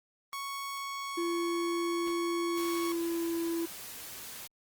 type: tone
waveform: sawtooth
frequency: 1108.7 Hz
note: C#6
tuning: in tune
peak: -32 dBFS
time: 0.33-2.92 s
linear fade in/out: 0 ms
type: tone with pitch glide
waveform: triangle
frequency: 341.6 to 334.4 Hz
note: F4 to E4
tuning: -38 to +25 cents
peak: -28 dBFS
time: 1.17-3.66 s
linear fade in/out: 10 ms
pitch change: -37 cents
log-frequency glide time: 2.44-3.39 s
type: noise with exponential decay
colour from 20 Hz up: pink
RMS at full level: -44 dBFS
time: 2.07-2.17 s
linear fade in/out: 1 ms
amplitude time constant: 20 ms
type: noise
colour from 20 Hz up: white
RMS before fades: -44 dBFS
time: 2.57-4.47 s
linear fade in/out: 0 ms
effects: Opus 24 kbps